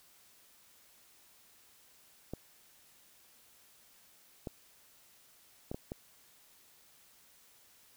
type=clicks; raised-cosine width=2 ms; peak=-25 dBFS; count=5; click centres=2.336 / 4.472 / 5.715 / 5.745 / 5.919 s; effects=white hiss -63 dBFS RMS until 7.96 s